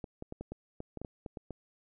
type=clicks; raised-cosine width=2 ms; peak=-27 dBFS; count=12; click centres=0.042 / 0.224 / 0.324 / 0.41 / 0.52 / 0.804 / 0.973 / 1.016 / 1.048 / 1.262 / 1.372 / 1.507 s; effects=none